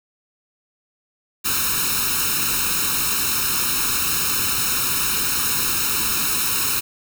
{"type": "noise with comb filter", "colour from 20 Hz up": "white", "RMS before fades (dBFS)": -21, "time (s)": [1.44, 6.81], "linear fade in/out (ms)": 20, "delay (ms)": 0.75, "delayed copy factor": 1, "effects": []}